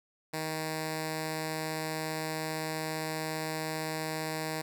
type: tone with notch filter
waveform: 5% pulse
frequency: 157.6 Hz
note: D#3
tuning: 23 cents sharp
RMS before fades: -35 dBFS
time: 0.33-4.62 s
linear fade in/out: 10 ms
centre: 1300 Hz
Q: 1.8
effects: none